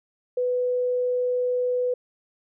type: tone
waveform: sine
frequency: 496.7 Hz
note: B4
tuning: 10 cents sharp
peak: -21 dBFS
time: 0.37-1.94 s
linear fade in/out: 5 ms
effects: none